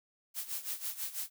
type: noise with tremolo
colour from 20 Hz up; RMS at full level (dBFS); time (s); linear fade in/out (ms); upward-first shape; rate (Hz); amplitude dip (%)
blue; -36; 0.34-1.3; 50; sine; 6.1; 80
effects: none